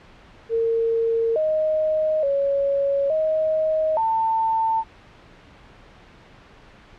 sine tone with pitch steps, 456.6 / 623 / 557 / 629 / 895 Hz, A#4 / D#5 / C#5 / D#5 / A5, -36 / +2 / +8 / +19 / +29 cents, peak -18 dBFS, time 0.49-4.84 s, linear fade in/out 50 ms, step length 870 ms, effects pink hiss -48 dBFS RMS until 6.98 s + low-pass 3000 Hz 12 dB/octave

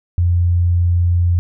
sine tone, 87.31 Hz, F2, in tune, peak -11 dBFS, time 0.18-1.39 s, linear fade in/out 0 ms, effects none

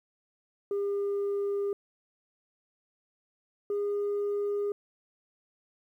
sine tone pair in turn, 402.2 / 408.3 Hz, G4 / G#4, +44 / -29 cents, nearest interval unison, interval 27 cents, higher second, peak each -25 dBFS, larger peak neither, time 0.71-1.73 / 3.7-4.72 s, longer neither, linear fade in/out 2 ms, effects tanh soft clip ceiling -26 dBFS + 11-bit

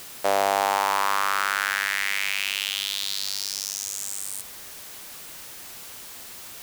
sawtooth tone with high-pass filter sweep, 99 Hz, G2, 18 cents sharp, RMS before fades -26 dBFS, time 0.24-4.42 s, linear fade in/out 10 ms, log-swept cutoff 610 to 9300 Hz, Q 3.6, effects white hiss -41 dBFS RMS until 6.62 s

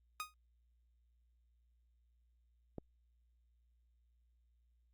sawtooth tone with exponential decay, 1244.5 Hz, D#6, in tune, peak -33 dBFS, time 0.2-0.34 s, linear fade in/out 0 ms, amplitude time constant 30 ms
click, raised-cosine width 2 ms, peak -30 dBFS, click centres 2.783 s
effects added 59 Hz sine -70 dBFS peak until 4.93 s + Opus 48 kbps

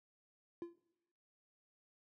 triangle tone with exponential decay, 343.1 Hz, F4, 31 cents flat, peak -36 dBFS, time 0.62-0.78 s, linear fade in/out 0 ms, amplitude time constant 33 ms, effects noise-tail reverb RT60 0.9 s tail -20 dB re dry + high-pass 100 Hz 12 dB/octave

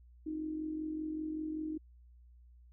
sine tone with amplitude modulation, 311.1 Hz, D#4, in tune, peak -33 dBFS, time 0.26-1.78 s, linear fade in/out 10 ms, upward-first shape sine, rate 45.2 Hz, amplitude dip 55%, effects added 60 Hz sine -56 dBFS peak until 2.72 s

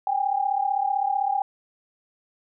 sine tone pair together, 780 / 815.7 Hz, G5 / G#5, -9 / -31 cents, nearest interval minor second, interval 78 cents, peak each -24 dBFS, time 0.07-1.42 s, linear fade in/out 2 ms, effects none

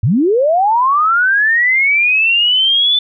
sine linear sweep, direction up, 88.3 to 3520 Hz, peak -9 dBFS, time 0.03-2.99 s, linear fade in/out 5 ms, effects none

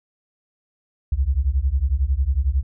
sine beating tone pair, 62.1 / 73.1 Hz, B1 / D2, +10 / -7 cents, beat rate 11 Hz, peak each -20 dBFS, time 1.12-2.63 s, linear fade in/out 5 ms, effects none

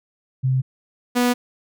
sine / sawtooth tone pair in turn, 130.6 / 245.1 Hz, C3 / B3, -3 / -13 cents, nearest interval major seventh, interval 1090 cents, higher second, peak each -16 / -12 dBFS, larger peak second, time 0.43-0.62 / 1.15-1.34 s, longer neither, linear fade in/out 20 ms, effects none

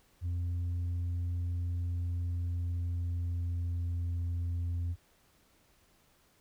sine tone with pitch glide, 87.31 to 86.26 Hz, F2 to F2, 0 to -21 cents, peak -28 dBFS, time 0.21-4.96 s, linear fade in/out 50 ms, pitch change -21 cents, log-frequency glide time 1.71-4.15 s, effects tanh soft clip ceiling -30 dBFS + pink hiss -67 dBFS RMS until 6.4 s

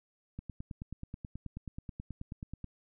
click train, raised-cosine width 5 ms, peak -28 dBFS, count 22, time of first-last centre 0.39-2.643 s, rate 9.32 Hz, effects none

